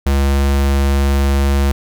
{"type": "tone", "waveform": "square", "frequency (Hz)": 69.3, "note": "C#2", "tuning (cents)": 0, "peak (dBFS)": -12, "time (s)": [0.06, 1.72], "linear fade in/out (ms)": 5, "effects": []}